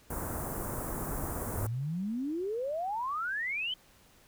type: band-stop noise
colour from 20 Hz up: pink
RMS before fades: -36 dBFS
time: 0.1-1.67 s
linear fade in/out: 5 ms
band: 1400 to 8500 Hz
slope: 24 dB/octave
type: exponential sweep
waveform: sine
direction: up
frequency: 92.5 to 3132 Hz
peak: -31 dBFS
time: 1.57-3.74 s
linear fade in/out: 5 ms
effects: pink hiss -61 dBFS RMS until 4.27 s